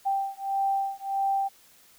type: beating tone pair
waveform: sine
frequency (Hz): 784 / 785.6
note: G5 / G5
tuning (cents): 0 / +4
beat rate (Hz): 1.6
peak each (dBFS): -28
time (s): 0.05-1.49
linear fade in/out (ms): 20
effects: white hiss -57 dBFS RMS until 1.98 s